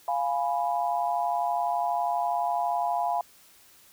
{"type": "chord", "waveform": "sine", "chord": "F diminished", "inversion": "none", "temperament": "equal", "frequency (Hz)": [698.5, 830.6, 987.8], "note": ["F5", "Ab5", "Cb6"], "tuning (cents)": [0, 0, 0], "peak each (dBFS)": [-27, -29, -31], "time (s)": [0.08, 3.21], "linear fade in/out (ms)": 2, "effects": ["white hiss -56 dBFS RMS until 3.92 s"]}